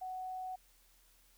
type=tone; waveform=sine; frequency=744 Hz; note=F#5; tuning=9 cents sharp; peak=-39 dBFS; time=0.01-0.56 s; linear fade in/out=10 ms; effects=added 40 Hz sine -68 dBFS peak until 1.37 s + white hiss -68 dBFS RMS until 1.37 s